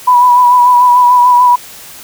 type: tone with vibrato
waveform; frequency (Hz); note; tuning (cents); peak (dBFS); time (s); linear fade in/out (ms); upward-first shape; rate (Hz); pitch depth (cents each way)
sine; 984; B5; -7; -3; 0.07-1.56; 10; sine; 6.8; 30
effects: white hiss -32 dBFS RMS until 2.03 s